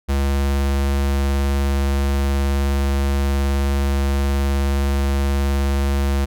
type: tone with vibrato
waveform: square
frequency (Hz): 69.3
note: C#2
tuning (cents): 0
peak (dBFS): -17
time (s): 0.08-6.26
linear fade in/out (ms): 20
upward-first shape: sine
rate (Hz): 19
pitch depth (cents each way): 11
effects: none